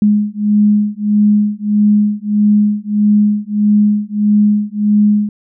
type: beating tone pair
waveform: sine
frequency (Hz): 207.7 / 209.3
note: G#3 / G#3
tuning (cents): 0 / +14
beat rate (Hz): 1.6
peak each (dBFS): -12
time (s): 0.02-5.29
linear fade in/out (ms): 2
effects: none